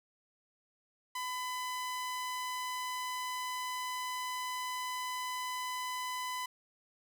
sawtooth tone, 1005 Hz, B5, 30 cents sharp, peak -32 dBFS, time 1.15-6.46 s, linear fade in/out 5 ms, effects none

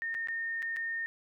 sine tone with dropouts, 1830 Hz, A#6, 32 cents flat, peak -32 dBFS, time 0.02-1.06 s, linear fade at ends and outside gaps 0 ms, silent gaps 0.143-0.149 / 0.273-0.285 / 0.622-0.627 / 0.763-0.768 s, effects none

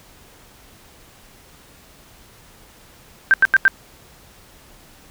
sine tone bursts, 1568 Hz, G6, in tune, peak -8 dBFS, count 4, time 3.31-3.68 s, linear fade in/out 0 ms, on 28 ms, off 86 ms, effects pink hiss -48 dBFS RMS until 5.1 s

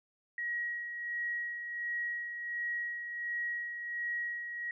sine tone with tremolo, 1902 Hz, A#6, 34 cents sharp, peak -32 dBFS, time 0.38-4.71 s, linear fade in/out 2 ms, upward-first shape sine, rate 1.4 Hz, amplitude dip 50%, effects none

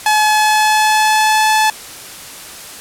sawtooth tone with pitch glide, 854 to 866.4 Hz, G#5 to A5, +48 to -27 cents, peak -6 dBFS, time 0.06-1.7 s, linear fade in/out 2 ms, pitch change +25 cents, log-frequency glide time 0.26-1.5 s, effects white hiss -32 dBFS RMS until 2.8 s + low-pass 12000 Hz 12 dB/octave

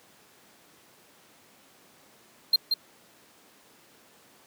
triangle tone with echo, 4186 Hz, C8, in tune, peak -15 dBFS, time 2.53-2.56 s, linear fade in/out 5 ms, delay 180 ms, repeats 1, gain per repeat -5 dB, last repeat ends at 2.74 s, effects pink hiss -57 dBFS RMS until 4.46 s + high-pass 200 Hz 12 dB/octave

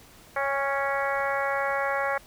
harmonic tone with a mistuned harmonic, 277.2 Hz, C#4, in tune, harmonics 2 / 3 / 4 / 5 / 6 / 7 / 8, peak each -29 / -31 / -32 / -33 / -33 / -34 / -37 dBFS, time 0.36-2.18 s, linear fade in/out 5 ms, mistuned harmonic 3, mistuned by -20 cents, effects pink hiss -52 dBFS RMS until 2.26 s

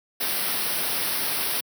white band-stop noise, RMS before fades -26 dBFS, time 0.2-1.61 s, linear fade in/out 10 ms, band 5700 to 8900 Hz, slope 96 dB/octave, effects high-pass 150 Hz 12 dB/octave

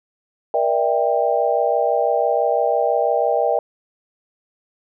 sine chord, E half-diminished seventh, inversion second, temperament just, 474.7 / 593.3 / 659.3 / 791.1 Hz, Bb4 / D5 / E5 / G5, +31 / +18 / 0 / +16 cents, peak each -21 dBFS, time 0.54-3.59 s, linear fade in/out 2 ms, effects none

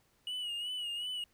triangle tone with vibrato, 2909 Hz, F#7, 30 cents flat, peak -34 dBFS, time 0.27-1.24 s, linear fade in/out 2 ms, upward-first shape sine, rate 2.7 Hz, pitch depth 56 cents each way, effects pink hiss -71 dBFS RMS until 1.33 s

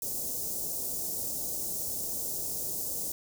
white band-stop noise, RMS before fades -34 dBFS, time 0.02-3.12 s, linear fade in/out 2 ms, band 640 to 5900 Hz, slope 24 dB/octave, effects none

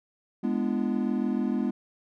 triangle chord, G# diminished seventh, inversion none, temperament equal with one note detuned, 207.7 / 246.9 / 293.7 / 340.3 Hz, G#3 / B3 / D4 / F4, 0 / 0 / 0 / -45 cents, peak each -27 / -26 / -31 / -32 dBFS, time 0.43-1.71 s, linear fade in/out 10 ms, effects none

